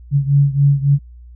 sine beating tone pair, 140 / 143.6 Hz, C#3 / D3, +18 / -39 cents, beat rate 3.6 Hz, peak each -12 / -15 dBFS, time 0.11-0.99 s, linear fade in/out 50 ms, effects added 60 Hz sine -36 dBFS peak until 1.35 s

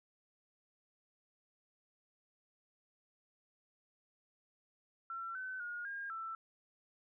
sine tone with pitch steps, 1352 / 1520 / 1433 / 1617 / 1331 Hz, E6 / F#6 / F6 / G#6 / E6, +43 / +46 / +44 / -47 / +16 cents, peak -40 dBFS, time 5.1-6.35 s, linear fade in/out 2 ms, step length 250 ms, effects none

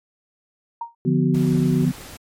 sine tone with exponential decay, 932.3 Hz, A#5, in tune, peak -22 dBFS, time 0.81-0.95 s, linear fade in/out 5 ms, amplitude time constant 30 ms
sine tone with pitch glide, 375.6 to 373.2 Hz, F#4 to F#4, +26 to +15 cents, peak -27 dBFS, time 1.05-1.85 s, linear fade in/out 0 ms, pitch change -11 cents, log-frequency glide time 1.36-1.43 s
sine chord, B diminished, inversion first, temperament equal, 146.83 / 174.61 / 246.9 Hz, D3 / F3 / B3, 0 / 0 / 0 cents, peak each -20 dBFS, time 1.05-1.92 s, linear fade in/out 20 ms
pink noise, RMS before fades -39 dBFS, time 1.34-2.17 s, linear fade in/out 5 ms
effects MP3 64 kbps

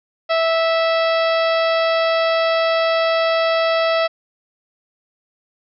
harmonic tone, 656 Hz, E5, 9 cents flat, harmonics 1 / 2 / 3 / 4 / 5 / 6 / 7 / 8, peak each -16 / -22 / -26 / -28 / -30 / -32 / -33 / -34 dBFS, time 0.29-4.08 s, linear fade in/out 20 ms, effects none

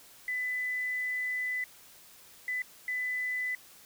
sine tone bursts at uneven times, 2000 Hz, B6, 21 cents sharp, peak -30 dBFS, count 3, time 0.28-1.64 / 2.48-2.62 / 2.88-3.55 s, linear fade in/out 2 ms, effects white hiss -55 dBFS RMS until 3.85 s

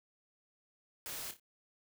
white noise with echo, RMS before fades -43 dBFS, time 1.06-1.31 s, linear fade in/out 0 ms, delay 29 ms, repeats 3, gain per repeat -9 dB, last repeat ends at 1.397 s, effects none

